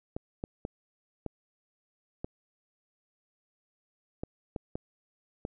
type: clicks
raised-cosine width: 2 ms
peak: -21 dBFS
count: 9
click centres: 0.165 / 0.439 / 0.651 / 1.263 / 2.245 / 4.235 / 4.562 / 4.755 / 5.451 s
effects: none